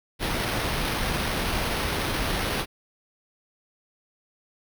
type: noise with sample-and-hold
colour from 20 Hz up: pink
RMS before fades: -27 dBFS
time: 0.19-2.66 s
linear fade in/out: 50 ms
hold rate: 7350 Hz
effects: none